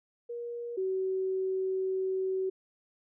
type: tone pair in turn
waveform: sine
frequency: 474.7 / 378.3 Hz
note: A#4 / F#4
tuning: +31 / +38 cents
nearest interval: major third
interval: 393 cents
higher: first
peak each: -35 / -28 dBFS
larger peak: second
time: 0.29-0.77 / 0.77-2.5 s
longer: second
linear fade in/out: 10 ms
effects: none